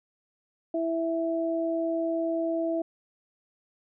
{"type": "tone pair together", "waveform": "sine", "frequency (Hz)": [329.9, 659.3], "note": ["E4", "E5"], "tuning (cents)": [1, 0], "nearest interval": "octave", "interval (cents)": 1199, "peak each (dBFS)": -28, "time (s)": [0.74, 2.82], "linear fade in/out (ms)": 5, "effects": []}